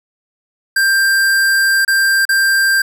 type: tone with dropouts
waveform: square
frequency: 1583 Hz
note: G6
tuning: 17 cents sharp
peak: -11 dBFS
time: 0.76-2.82 s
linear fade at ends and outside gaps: 5 ms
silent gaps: 1.85-1.878 / 2.253-2.29 s
effects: none